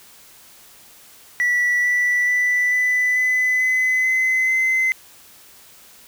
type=tone with pitch steps; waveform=triangle; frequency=1950 / 1964.7 / 1979.5 / 1994.4 / 2009 / 2025 / 2040 / 2055 Hz; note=B6 / B6 / B6 / B6 / B6 / B6 / C7 / C7; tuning=-23 / -10 / +3 / +16 / +29 / +43 / -44 / -32 cents; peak=-13 dBFS; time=1.4-4.92 s; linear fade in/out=0 ms; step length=440 ms; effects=tanh soft clip ceiling -11 dBFS + white hiss -47 dBFS RMS until 6.07 s